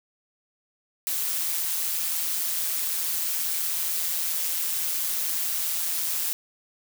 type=noise with amplitude modulation; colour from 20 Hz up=blue; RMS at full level=-25 dBFS; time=1.07-6.33 s; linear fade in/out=0 ms; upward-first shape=sine; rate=166 Hz; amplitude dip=50%; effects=none